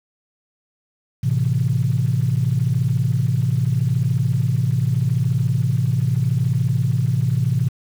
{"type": "chord", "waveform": "sine", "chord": "A minor", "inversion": "none", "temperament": "equal", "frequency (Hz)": [110, 130.81, 164.81], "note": ["A2", "C3", "E3"], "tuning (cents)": [0, 0, 0], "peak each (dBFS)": [-20, -18, -23], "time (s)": [1.23, 7.69], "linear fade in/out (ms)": 10, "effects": ["tanh soft clip ceiling -8 dBFS", "7-bit"]}